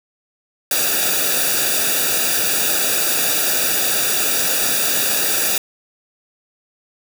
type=noise with comb filter; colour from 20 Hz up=white; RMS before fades=-18 dBFS; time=0.71-5.58 s; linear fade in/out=2 ms; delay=0.95 ms; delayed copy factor=-0.8; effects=none